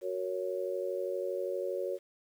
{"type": "chord", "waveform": "sine", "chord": "F# major", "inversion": "none", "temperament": "just", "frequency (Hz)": [370, 462.5, 555], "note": ["F#4", "A#4", "C#5"], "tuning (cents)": [0, -14, 2], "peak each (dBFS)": [-36, -38, -35], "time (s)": [0.01, 1.99], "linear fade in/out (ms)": 50, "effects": ["10-bit"]}